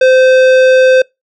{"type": "tone with tanh clipping", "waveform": "sine", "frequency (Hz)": 517, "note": "C5", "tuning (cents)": -21, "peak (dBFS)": -6, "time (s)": [0.01, 1.02], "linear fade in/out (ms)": 5, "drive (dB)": 15, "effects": ["noise-tail reverb RT60 0.2 s tail -26 dB re dry"]}